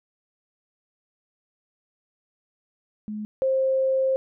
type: tone pair in turn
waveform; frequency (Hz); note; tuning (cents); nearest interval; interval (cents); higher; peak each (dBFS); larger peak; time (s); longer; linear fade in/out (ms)
sine; 212.1 / 529.1; G#3 / C5; +37 / +19; octave + major third; 1582; second; -29 / -19; second; 3.08-3.25 / 3.42-4.16; second; 0
effects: none